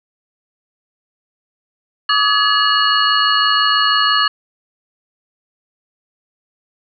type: tone cluster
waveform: sine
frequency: 1151 / 1257 / 1695 / 2888 / 4344 Hz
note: D6 / D#6 / G#6 / F#7 / C#8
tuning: -35 / +17 / +35 / -43 / -36 cents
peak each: -18 dBFS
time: 2.09-4.28 s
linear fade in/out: 5 ms
effects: none